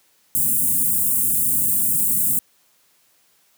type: band-stop noise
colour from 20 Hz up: white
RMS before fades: -19 dBFS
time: 0.35-2.39 s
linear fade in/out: 0 ms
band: 270 to 8100 Hz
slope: 48 dB/octave
effects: white hiss -60 dBFS RMS until 3.57 s + high-pass 100 Hz 12 dB/octave